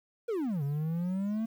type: exponential two-way sweep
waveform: triangle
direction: down then up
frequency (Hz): 493.9 to 138.1 to 227.8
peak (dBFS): -27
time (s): 0.28-1.46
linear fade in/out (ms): 10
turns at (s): 0.63
effects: 10-bit